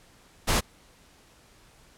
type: noise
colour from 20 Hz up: pink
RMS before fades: -23 dBFS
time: 0.47-0.61 s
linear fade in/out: 20 ms
effects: pink hiss -57 dBFS RMS until 1.97 s + low-pass 11000 Hz 12 dB/octave